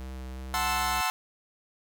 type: tone with vibrato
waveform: square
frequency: 64.7 Hz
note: C2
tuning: 19 cents flat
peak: -37 dBFS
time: 0-1.01 s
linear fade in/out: 0 ms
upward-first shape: sine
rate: 2.8 Hz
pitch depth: 11 cents each way
type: chord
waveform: sawtooth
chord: F# half-diminished seventh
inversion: none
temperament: equal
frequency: 740 / 880 / 1046.5 / 1318.5 Hz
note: F#5 / A5 / C6 / E6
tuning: 0 / 0 / 0 / 0 cents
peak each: -28 dBFS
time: 0.54-1.1 s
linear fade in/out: 0 ms
effects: none